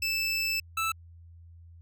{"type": "tone pair in turn", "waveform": "25% pulse", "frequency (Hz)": [2637, 1318.5], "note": ["E7", "E6"], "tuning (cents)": [0, 0], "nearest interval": "octave", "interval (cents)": 1200, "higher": "first", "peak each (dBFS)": -23, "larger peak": "neither", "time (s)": [[0.02, 0.6], [0.77, 0.92]], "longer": "first", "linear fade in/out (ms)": 5, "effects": ["added 84 Hz sine -48 dBFS peak until 1.81 s"]}